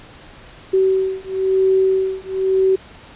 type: beating tone pair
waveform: sine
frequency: 380 / 381 Hz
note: F#4 / G4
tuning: +46 / -49 cents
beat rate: 1 Hz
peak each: -17 dBFS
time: 0.73-2.76 s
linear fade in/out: 10 ms
effects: pink hiss -42 dBFS RMS until 3.15 s + resampled to 8000 Hz